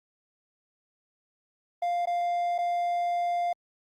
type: tone with dropouts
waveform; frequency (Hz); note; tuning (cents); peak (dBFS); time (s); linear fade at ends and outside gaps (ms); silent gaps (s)
triangle; 699; F5; +1; -23; 1.82-3.53; 5; 2.056-2.071 / 2.581-2.586
effects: Opus 32 kbps